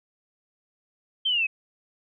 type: linear sweep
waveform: sine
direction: down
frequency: 3179 to 2510 Hz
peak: -21 dBFS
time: 1.25-1.47 s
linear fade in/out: 10 ms
effects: none